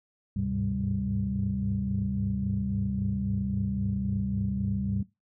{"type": "tone cluster", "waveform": "sine", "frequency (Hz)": [73.6, 100.7, 104.4, 129.6, 196.5], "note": ["D2", "G2", "G#2", "C3", "G3"], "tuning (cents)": [4, 47, 10, -16, 4], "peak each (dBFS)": [-35, -35, -34, -35, -29], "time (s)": [0.36, 5.03], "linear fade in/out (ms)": 5, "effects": ["noise-tail reverb RT60 0.2 s tail -19 dB re dry", "tanh soft clip ceiling -17 dBFS"]}